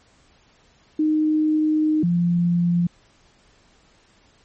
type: tone pair in turn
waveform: sine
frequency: 308.8 / 173.31 Hz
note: D#4 / F3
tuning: -13 / -13 cents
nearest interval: minor seventh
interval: 1000 cents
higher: first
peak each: -16 dBFS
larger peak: neither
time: 0.99-2.03 / 2.03-2.87 s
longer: first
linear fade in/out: 5 ms
effects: pink hiss -57 dBFS RMS until 4.44 s + MP3 32 kbps